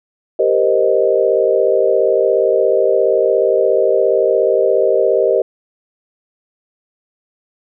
sine chord, C minor seventh, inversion second, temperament equal, 392 / 466.2 / 523.3 / 622.3 Hz, G4 / Bb4 / C5 / Eb5, 0 / 0 / 0 / 0 cents, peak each -16 dBFS, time 0.39-5.42 s, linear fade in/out 5 ms, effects none

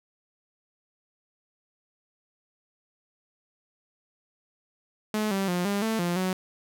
sawtooth tone with pitch steps, 213.9 / 194.6 / 177.6 / 201.4 / 222.4 / 174.3 / 185.8 Hz, A3 / G3 / F3 / G3 / A3 / F3 / F#3, -49 / -12 / +29 / +47 / +19 / -3 / +7 cents, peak -21 dBFS, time 5.14-6.33 s, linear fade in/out 2 ms, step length 170 ms, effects none

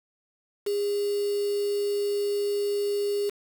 sine tone with quantisation, 407.3 Hz, G#4, 34 cents flat, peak -24 dBFS, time 0.66-3.3 s, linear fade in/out 10 ms, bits 6, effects none

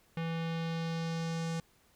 square tone with low-pass filter sweep, 164.81 Hz, E3, in tune, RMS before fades -35 dBFS, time 0.17-1.6 s, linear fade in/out 2 ms, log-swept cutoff 2800 to 7400 Hz, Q 1.5, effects pink hiss -67 dBFS RMS until 1.95 s

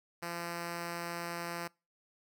5% pulse tone, 171.2 Hz, F3, 34 cents flat, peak -26 dBFS, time 0.22-1.68 s, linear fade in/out 10 ms, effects noise-tail reverb RT60 0.3 s tail -26 dB re dry

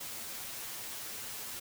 white noise with comb filter, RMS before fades -42 dBFS, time 0-1.6 s, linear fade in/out 10 ms, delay 9.1 ms, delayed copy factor +0.95, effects none

